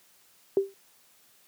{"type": "tone with exponential decay", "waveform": "sine", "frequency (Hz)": 392, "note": "G4", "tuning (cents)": 0, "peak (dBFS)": -16, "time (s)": [0.57, 0.74], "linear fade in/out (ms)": 1, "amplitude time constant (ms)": 35, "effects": ["white hiss -61 dBFS RMS until 1.47 s", "high-pass 100 Hz 12 dB/octave"]}